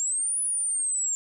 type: linear two-way sweep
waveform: sine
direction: up then down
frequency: 7320 to 9956 to 7320 Hz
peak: -24 dBFS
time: 0-1.15 s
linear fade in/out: 0 ms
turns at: 0.41 s
effects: none